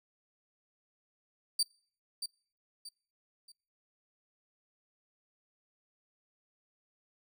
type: tone with echo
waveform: 30% pulse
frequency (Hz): 4644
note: D8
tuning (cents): -20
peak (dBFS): -23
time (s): 1.59-1.63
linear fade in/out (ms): 5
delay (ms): 630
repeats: 3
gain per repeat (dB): -9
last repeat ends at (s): 3.52
effects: noise-tail reverb RT60 0.5 s tail -26 dB re dry